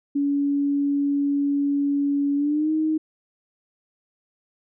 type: tone with pitch glide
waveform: sine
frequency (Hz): 283.5 to 312.8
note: C#4 to D#4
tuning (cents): +39 to +9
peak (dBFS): -19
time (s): 0.15-2.98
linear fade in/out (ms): 10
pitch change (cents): +170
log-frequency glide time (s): 2.36-2.71
effects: none